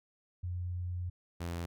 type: tone pair in turn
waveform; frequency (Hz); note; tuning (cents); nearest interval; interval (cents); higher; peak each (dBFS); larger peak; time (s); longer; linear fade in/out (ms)
sine / sawtooth; 89.1 / 85.47; F2 / F2; +35 / -37; minor second; 72; first; -34 / -32; second; 0.43-1.1 / 1.4-1.66; first; 10
effects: none